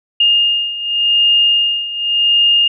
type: beating tone pair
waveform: sine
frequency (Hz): 2829 / 2829.88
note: F7 / F7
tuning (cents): +22 / +22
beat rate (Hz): 0.88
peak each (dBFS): -16 / -12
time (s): 0.2-2.68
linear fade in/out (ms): 5
effects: none